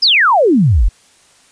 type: exponential sweep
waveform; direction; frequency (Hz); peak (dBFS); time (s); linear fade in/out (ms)
sine; down; 5360 to 38.35; -7; 0.02-0.89; 10
effects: white hiss -49 dBFS RMS until 1.51 s + resampled to 22050 Hz